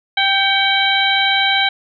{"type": "harmonic tone with a mistuned harmonic", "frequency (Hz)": 784, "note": "G5", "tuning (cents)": 0, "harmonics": [1, 2, 3, 4, 5], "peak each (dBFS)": [-19, -19, -19, -19, -19], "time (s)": [0.17, 1.69], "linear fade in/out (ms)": 5, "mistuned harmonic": 3, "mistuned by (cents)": -62, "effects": []}